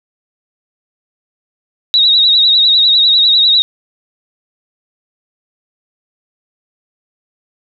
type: tone with vibrato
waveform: sine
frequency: 3831 Hz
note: A#7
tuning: 47 cents sharp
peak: -6 dBFS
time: 1.94-3.62 s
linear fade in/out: 0 ms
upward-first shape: sine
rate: 10 Hz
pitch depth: 63 cents each way
effects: none